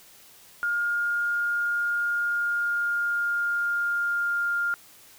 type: tone with pitch glide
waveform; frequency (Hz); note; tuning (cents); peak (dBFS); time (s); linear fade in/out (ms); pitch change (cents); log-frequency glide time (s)
sine; 1416 to 1403.8; F6 to F6; +23 to +9; -23; 0.63-4.74; 0; -14; 2.22-4.44
effects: white hiss -52 dBFS RMS until 5.18 s